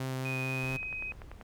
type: tone with vibrato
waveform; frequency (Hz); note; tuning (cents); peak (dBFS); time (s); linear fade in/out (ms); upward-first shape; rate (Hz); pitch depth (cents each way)
sawtooth; 130.81; C3; 0; -29; 0-0.77; 5; sine; 4.4; 9
type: tone with pitch glide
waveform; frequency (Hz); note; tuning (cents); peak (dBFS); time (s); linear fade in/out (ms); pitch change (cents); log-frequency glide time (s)
sine; 2489 to 2521; D#7 to D#7; 0 to +22; -35; 0.25-1.12; 5; +22; 0.53-0.74
type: noise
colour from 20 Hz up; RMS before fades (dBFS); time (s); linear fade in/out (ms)
brown; -48; 0.63-1.43; 5
type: click train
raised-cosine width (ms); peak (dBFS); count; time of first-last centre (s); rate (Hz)
0.5; -30; 7; 0.83-1.413; 10.3
effects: none